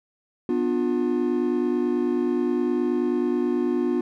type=chord; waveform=triangle; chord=B diminished; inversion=none; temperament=just; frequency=246.9 / 296.3 / 355.6 Hz; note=B3 / D4 / F4; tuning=0 / +15 / +31 cents; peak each=-23 / -25 / -22 dBFS; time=0.49-4.01 s; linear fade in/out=2 ms; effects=none